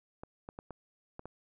clicks, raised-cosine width 1 ms, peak -29 dBFS, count 6, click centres 0.235 / 0.489 / 0.589 / 0.707 / 1.194 / 1.256 s, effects none

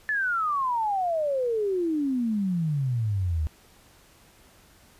sine exponential sweep, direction down, 1760 to 74.2 Hz, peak -23 dBFS, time 0.09-3.47 s, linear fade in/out 0 ms, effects pink hiss -56 dBFS RMS until 4.99 s + resampled to 32000 Hz

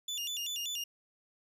30% pulse tone with vibrato, 3144 Hz, G7, 4 cents sharp, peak -32 dBFS, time 0.08-0.84 s, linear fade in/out 5 ms, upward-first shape square, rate 5.2 Hz, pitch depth 180 cents each way, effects none

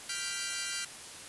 10% pulse chord, G dominant seventh, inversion third, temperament equal, 1396.9 / 1568 / 1975.5 / 2349 Hz, F6 / G6 / B6 / D7, 0 / 0 / 0 / 0 cents, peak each -31 dBFS, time 0.09-0.85 s, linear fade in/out 5 ms, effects white hiss -46 dBFS RMS until 1.28 s + resampled to 24000 Hz

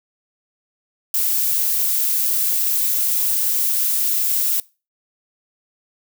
violet noise, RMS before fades -19 dBFS, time 1.14-4.6 s, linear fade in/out 2 ms, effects noise-tail reverb RT60 0.3 s tail -22 dB re dry

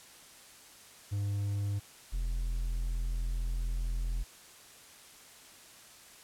triangle tone pair in turn, 101 / 42.17 Hz, G#2 / E1, -48 / +40 cents, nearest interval octave + minor third, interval 1512 cents, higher first, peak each -28 dBFS, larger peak neither, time 1.11-1.8 / 2.12-4.24 s, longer second, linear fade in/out 20 ms, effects white hiss -54 dBFS RMS until 6.23 s + low-pass 11000 Hz 12 dB/octave

